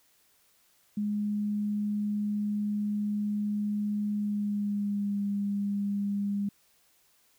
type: tone with pitch glide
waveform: sine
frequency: 207.7 to 201.7 Hz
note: G#3 to G3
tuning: 0 to +50 cents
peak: -27 dBFS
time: 0.97-6.49 s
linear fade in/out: 5 ms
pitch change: -50 cents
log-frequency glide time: 4.14-5.22 s
effects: white hiss -66 dBFS RMS until 7.38 s